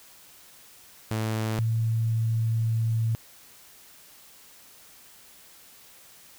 sawtooth / sine tone pair in turn, 110 / 112.96 Hz, A2 / A2, 0 / +46 cents, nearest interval unison, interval 46 cents, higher second, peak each -22 dBFS, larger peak neither, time 1.11-1.59 / 1.59-3.15 s, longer second, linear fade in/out 0 ms, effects white hiss -52 dBFS RMS until 6.38 s

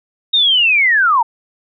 sine linear sweep, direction down, 3753 to 868 Hz, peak -9 dBFS, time 0.33-1.23 s, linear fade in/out 10 ms, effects none

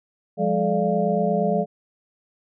sine tone cluster, 175.5 / 204.1 / 431.4 / 589 / 693 Hz, F3 / G#3 / A4 / D5 / F5, +9 / -30 / -34 / +5 / -14 cents, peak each -25 dBFS, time 0.37-1.66 s, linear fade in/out 50 ms, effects none

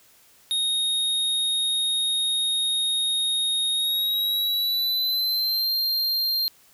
square tone with pitch glide, 3729 to 4186 Hz, A#7 to C8, 0 to 0 cents, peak -22 dBFS, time 0.51-6.48 s, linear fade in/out 0 ms, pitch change +200 cents, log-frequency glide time 3.73-5.73 s, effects white hiss -56 dBFS RMS until 6.73 s

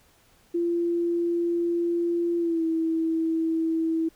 sine tone with pitch glide, 342.6 to 325.2 Hz, F4 to E4, -33 to -23 cents, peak -22 dBFS, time 0.54-4.09 s, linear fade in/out 10 ms, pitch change -90 cents, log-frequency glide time 2.38-2.64 s, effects pink hiss -60 dBFS RMS until 4.15 s

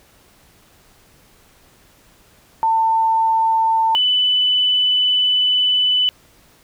sine tone pair in turn, 896 / 2994 Hz, A5 / F#7, +31 / +20 cents, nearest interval octave + major sixth, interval 2089 cents, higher second, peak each -13 dBFS, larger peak neither, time 2.63-3.95 / 3.95-6.09 s, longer second, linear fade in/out 0 ms, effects pink hiss -52 dBFS RMS until 6.63 s

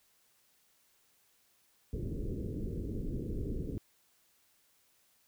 pink low-pass noise, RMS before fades -37 dBFS, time 1.93-3.78 s, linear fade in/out 0 ms, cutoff 450 Hz, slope 48 dB/octave, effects white hiss -70 dBFS RMS until 5.27 s

